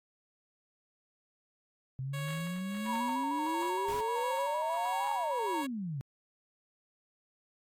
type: exponential two-way sweep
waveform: sine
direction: up then down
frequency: 128.9 to 844 to 128.9 Hz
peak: -34 dBFS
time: 1.99-6.01 s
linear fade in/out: 0 ms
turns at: 5.12 s
type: tone with tremolo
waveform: 10% pulse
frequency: 554.4 Hz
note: C#5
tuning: in tune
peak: -30 dBFS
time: 2.13-5.67 s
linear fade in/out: 10 ms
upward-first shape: triangle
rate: 1.5 Hz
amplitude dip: 60%
type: tone with vibrato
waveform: sine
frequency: 947 Hz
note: A#5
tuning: 27 cents sharp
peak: -32 dBFS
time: 2.85-5.65 s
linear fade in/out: 50 ms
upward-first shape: square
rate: 6.5 Hz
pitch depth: 47 cents each way
type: noise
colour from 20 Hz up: pink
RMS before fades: -45 dBFS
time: 3.88-4.01 s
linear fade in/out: 5 ms
effects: AAC 64 kbps